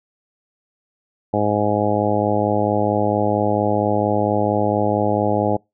harmonic tone, 104.4 Hz, G#2, 10 cents sharp, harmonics 1 / 2 / 3 / 4 / 5 / 6 / 7 / 8, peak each -25 / -24 / -24 / -25 / -23 / -24 / -25 / -24 dBFS, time 1.33-5.57 s, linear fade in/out 10 ms, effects noise-tail reverb RT60 0.2 s tail -25 dB re dry

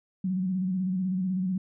sine tone with vibrato, 185.8 Hz, F#3, 7 cents sharp, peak -25 dBFS, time 0.24-1.58 s, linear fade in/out 5 ms, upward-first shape square, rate 16 Hz, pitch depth 49 cents each way, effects none

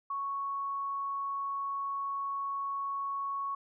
sine tone, 1108.7 Hz, C#6, in tune, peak -32 dBFS, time 0.1-3.55 s, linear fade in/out 5 ms, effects none

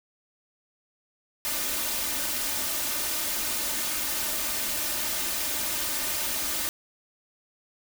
white noise with comb filter, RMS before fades -29 dBFS, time 1.45-6.69 s, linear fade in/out 0 ms, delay 3.3 ms, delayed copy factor +0.65, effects none

